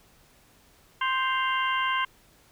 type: harmonic tone with a mistuned harmonic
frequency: 523.3 Hz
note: C5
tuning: in tune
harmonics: 2 / 3 / 4 / 5 / 6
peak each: -26 / -30 / -32 / -34 / -36 dBFS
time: 1.01-2.05 s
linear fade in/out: 5 ms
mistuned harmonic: 5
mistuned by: +110 cents
effects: pink hiss -59 dBFS RMS until 2.51 s